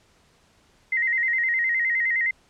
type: tone with vibrato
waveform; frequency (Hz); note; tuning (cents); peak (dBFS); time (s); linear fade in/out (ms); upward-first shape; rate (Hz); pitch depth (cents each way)
sine; 1975.5; B6; 0; -20; 0.92-2.31; 5; square; 9.7; 81
effects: pink hiss -60 dBFS RMS until 2.49 s + low-pass 8000 Hz 12 dB/octave

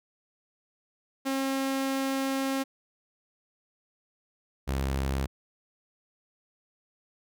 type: tone pair in turn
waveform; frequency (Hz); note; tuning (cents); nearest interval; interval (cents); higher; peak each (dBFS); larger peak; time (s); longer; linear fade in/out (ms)
sawtooth; 269.3 / 67.33; C#4 / C#2; -50 / -50; 2 octaves; 2400; first; -23; neither; 1.25-2.64 / 4.67-5.27; first; 20
effects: none

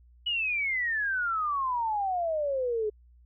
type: exponential sweep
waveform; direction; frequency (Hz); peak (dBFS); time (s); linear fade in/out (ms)
sine; down; 2960 to 415.3; -26; 0.26-2.9; 10
effects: added 60 Hz sine -54 dBFS peak until 3.25 s

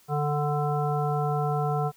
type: harmonic tone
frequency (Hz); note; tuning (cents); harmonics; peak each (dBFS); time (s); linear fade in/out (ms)
147.5; D3; +8; 1 / 3 / 5 / 7 / 9; -26 / -31 / -29 / -37 / -35; 0.08-1.92; 50
effects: white hiss -59 dBFS RMS until 1.96 s

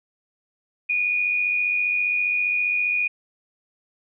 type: tone pair together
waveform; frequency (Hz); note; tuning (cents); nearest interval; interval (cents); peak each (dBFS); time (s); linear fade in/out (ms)
sine; 2367 / 2462; D7 / D#7; +13 / -19; minor second; 68; -29 / -20; 0.89-3.08; 10
effects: none

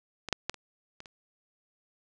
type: clicks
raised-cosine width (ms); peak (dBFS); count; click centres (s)
0.2; -19 / -8 / -12 / -29 / -26 / -30; 6; 0.287 / 0.327 / 0.496 / 0.543 / 1.004 / 1.058
effects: resampled to 22050 Hz + 8-bit

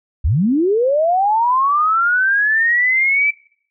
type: linear sweep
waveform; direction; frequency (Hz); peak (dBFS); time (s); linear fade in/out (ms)
sine; up; 55 to 2332; -12; 0.24-3.31; 10
effects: noise-tail reverb RT60 0.6 s tail -24 dB re dry

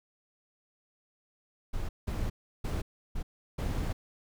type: noise bursts at uneven times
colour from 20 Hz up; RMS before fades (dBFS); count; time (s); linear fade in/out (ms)
brown; -32; 5; 1.73-1.89 / 2.07-2.3 / 2.64-2.82 / 3.15-3.23 / 3.58-3.93; 10
effects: none

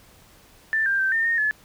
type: tone with pitch steps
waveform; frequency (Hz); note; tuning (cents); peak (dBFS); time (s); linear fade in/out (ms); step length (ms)
sine; 1772 / 1589 / 1557 / 1812 / 1844 / 1719; A6 / G6 / G6 / A#6 / A#6 / A6; +12 / +23 / -12 / -50 / -19 / -41; -19; 0.73-1.51; 0; 130
effects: pink hiss -53 dBFS RMS until 1.64 s

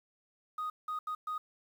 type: tone bursts at uneven times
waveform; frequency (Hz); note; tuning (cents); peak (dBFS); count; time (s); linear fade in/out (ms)
sine; 1244.5; D#6; 0; -32; 4; 0.58-0.7 / 0.88-0.99 / 1.07-1.15 / 1.27-1.38; 5
effects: tanh soft clip ceiling -31 dBFS + 10-bit

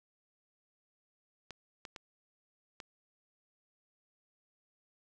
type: clicks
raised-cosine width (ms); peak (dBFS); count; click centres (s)
0.2; -27; 4; 1.507 / 1.852 / 1.962 / 2.802
effects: none

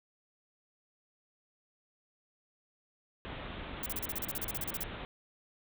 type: low-pass noise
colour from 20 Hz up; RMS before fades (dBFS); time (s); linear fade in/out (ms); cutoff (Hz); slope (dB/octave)
pink; -43; 3.25-5.05; 0; 3800; 96
type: noise bursts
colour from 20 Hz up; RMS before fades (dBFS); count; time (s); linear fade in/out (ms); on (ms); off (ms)
violet; -36; 16; 3.83-4.835; 2; 30; 35
effects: none

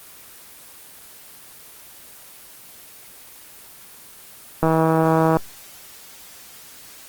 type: click train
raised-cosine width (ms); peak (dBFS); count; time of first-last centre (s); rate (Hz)
1; -4; 120; 4.63-5.369; 161
effects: white hiss -43 dBFS RMS until 7.08 s + Opus 24 kbps

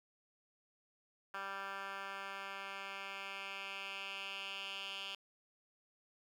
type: tone with band-pass filter sweep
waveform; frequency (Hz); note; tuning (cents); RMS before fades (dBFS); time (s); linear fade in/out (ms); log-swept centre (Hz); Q
10% pulse; 196; G3; 0; -45; 1.34-5.15; 2; 1600 to 3100; 3.2
effects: 11-bit

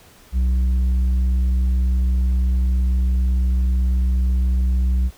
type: tone with tanh clipping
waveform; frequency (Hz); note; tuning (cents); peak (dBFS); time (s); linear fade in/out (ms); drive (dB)
sine; 63; B1; +35; -16; 0.32-5.11; 50; 5
effects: pink hiss -49 dBFS RMS until 5.17 s

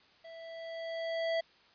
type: tone with level ramp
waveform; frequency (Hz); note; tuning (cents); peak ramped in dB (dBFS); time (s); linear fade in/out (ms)
square; 659.3; E5; 0; -48 to -29; 0.24-1.41; 10
effects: white hiss -63 dBFS RMS until 1.74 s + resampled to 11025 Hz

